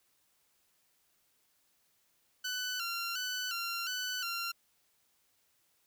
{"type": "tone with vibrato", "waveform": "15% pulse", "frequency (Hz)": 1436, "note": "F6", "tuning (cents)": 48, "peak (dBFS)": -28, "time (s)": [2.44, 4.52], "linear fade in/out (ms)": 10, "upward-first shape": "square", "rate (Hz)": 1.4, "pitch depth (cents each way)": 72, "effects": ["white hiss -73 dBFS RMS until 5.86 s"]}